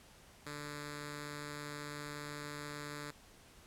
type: tone with notch filter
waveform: 5% pulse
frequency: 146.83 Hz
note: D3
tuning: in tune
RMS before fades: -45 dBFS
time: 0.46-3.11 s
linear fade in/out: 5 ms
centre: 760 Hz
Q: 1.3
effects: pink hiss -60 dBFS RMS until 3.66 s + low-pass 12000 Hz 12 dB/octave